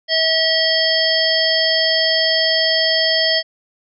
harmonic tone, 645 Hz, E5, 38 cents flat, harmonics 1 / 3 / 5 / 7 / 8, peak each -20 / -20 / -20 / -20 / -20 dBFS, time 0.08-3.43 s, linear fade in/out 50 ms, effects none

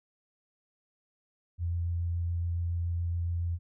sine tone with vibrato, 85.7 Hz, F2, 32 cents flat, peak -28 dBFS, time 1.58-3.59 s, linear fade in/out 50 ms, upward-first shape square, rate 7.1 Hz, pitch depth 8 cents each way, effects none

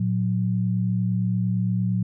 sine tone pair together, 114.16 / 182.9 Hz, A#2 / F#3, -36 / -20 cents, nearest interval minor sixth, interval 816 cents, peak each -23 dBFS, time 0-2.03 s, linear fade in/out 5 ms, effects none

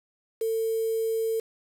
sine tone with quantisation, 450 Hz, A4, 39 cents sharp, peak -24 dBFS, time 0.41-1.4 s, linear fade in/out 5 ms, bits 7, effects none

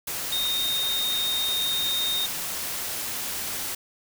sine tone in noise, 3694 Hz, A#7, 16 cents flat, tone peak -24 dBFS, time 0.32-2.26 s, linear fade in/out 5 ms, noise white, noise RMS -31 dBFS, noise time 0.07-3.75 s, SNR +4 dB, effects none

